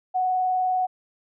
sine tone with vibrato, 740 Hz, F#5, in tune, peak -20 dBFS, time 0.14-0.87 s, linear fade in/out 20 ms, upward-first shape sine, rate 20 Hz, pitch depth 17 cents each way, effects none

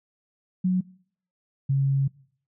sine tone pair in turn, 183.8 / 136.9 Hz, F#3 / C#3, -11 / -21 cents, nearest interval perfect fourth, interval 510 cents, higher first, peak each -19 / -19 dBFS, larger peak neither, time 0.64-0.81 / 1.69-2.08 s, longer second, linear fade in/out 10 ms, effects noise-tail reverb RT60 0.6 s tail -23 dB re dry

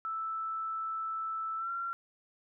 sine tone with pitch glide, 1318.5 to 1368.9 Hz, E6 to F6, 0 to -35 cents, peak -33 dBFS, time 0.05-1.93 s, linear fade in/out 0 ms, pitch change +65 cents, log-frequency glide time 1.57-1.7 s, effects none

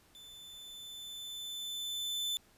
40% pulse tone with level ramp, 3520 Hz, A7, in tune, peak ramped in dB -50 to -31 dBFS, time 0.15-2.37 s, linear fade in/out 0 ms, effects pink hiss -65 dBFS RMS until 2.57 s + resampled to 32000 Hz

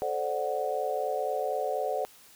sine chord, D dominant seventh, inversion second, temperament equal with one note detuned, 434.7 / 523.3 / 587.3 / 740 Hz, A4 / C5 / D5 / F#5, -21 / 0 / 0 / 0 cents, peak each -34 / -33 / -33 / -32 dBFS, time 0.02-2.05 s, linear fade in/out 0 ms, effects white hiss -55 dBFS RMS until 2.35 s

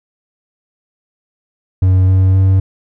triangle tone with pitch steps, 93.2 / 94.28 / 95.38 Hz, F#2 / F#2 / G2, +13 / +33 / -47 cents, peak -5 dBFS, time 1.82-2.6 s, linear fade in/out 5 ms, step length 260 ms, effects none

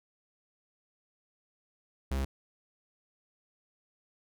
45% pulse tone, 67.2 Hz, C2, 47 cents sharp, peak -29 dBFS, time 2.11-2.25 s, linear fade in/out 5 ms, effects none

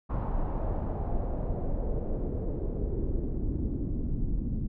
brown noise with low-pass filter sweep, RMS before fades -30 dBFS, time 0.09-4.68 s, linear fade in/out 20 ms, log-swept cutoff 1000 to 230 Hz, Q 2.1, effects none

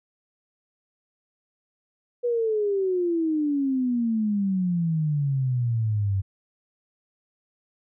sine exponential sweep, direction down, 489.9 to 94.9 Hz, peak -21 dBFS, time 2.23-6.22 s, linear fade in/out 20 ms, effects none

